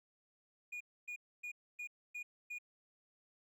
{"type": "tone bursts", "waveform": "triangle", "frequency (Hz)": 2444, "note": "D#7", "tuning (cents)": -32, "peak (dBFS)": -40, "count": 6, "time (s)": [0.72, 2.586], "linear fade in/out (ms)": 10, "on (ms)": 86, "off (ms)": 270, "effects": []}